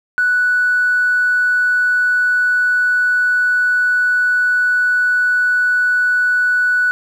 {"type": "tone with tanh clipping", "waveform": "triangle", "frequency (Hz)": 1480, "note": "F#6", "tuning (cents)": 0, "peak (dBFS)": -11, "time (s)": [0.18, 6.91], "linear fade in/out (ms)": 0, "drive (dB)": 1, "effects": []}